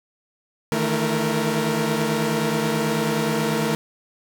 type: tone cluster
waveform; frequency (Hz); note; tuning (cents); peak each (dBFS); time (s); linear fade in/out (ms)
sawtooth; 153.1 / 162.4 / 220.2 / 335.9 / 468.4; D#3 / E3 / A3 / E4 / A#4; -28 / -26 / +2 / +33 / +8; -23 / -27 / -20 / -27 / -22; 0.72-3.75; 0
effects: none